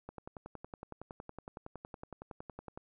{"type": "click train", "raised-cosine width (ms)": 1, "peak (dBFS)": -30, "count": 30, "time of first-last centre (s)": [0.09, 2.775], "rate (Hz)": 10.8, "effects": []}